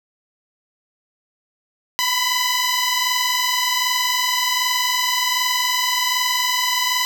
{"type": "tone pair together", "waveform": "10% pulse", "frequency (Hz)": [987.7, 1009], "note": ["B5", "B5"], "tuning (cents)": [0, 37], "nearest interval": "unison", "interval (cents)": 37, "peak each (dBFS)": -12, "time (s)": [1.99, 7.05], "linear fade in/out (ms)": 0, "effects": []}